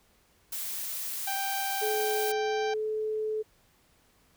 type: noise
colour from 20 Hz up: blue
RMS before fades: -35 dBFS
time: 0.52-2.32 s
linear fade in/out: 5 ms
type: harmonic tone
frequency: 784 Hz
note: G5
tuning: in tune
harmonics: 1 / 2 / 3 / 4 / 5 / 6 / 7 / 8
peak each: -32 / -38 / -42 / -44 / -46 / -48 / -49 / -50 dBFS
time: 1.27-2.74 s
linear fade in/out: 5 ms
type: tone with pitch glide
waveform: sine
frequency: 426.7 to 432.4 Hz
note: G#4 to A4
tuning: +47 to -30 cents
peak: -28 dBFS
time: 1.81-3.43 s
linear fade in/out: 20 ms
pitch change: +23 cents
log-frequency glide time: 2.33-2.87 s
effects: pink hiss -65 dBFS RMS until 4.36 s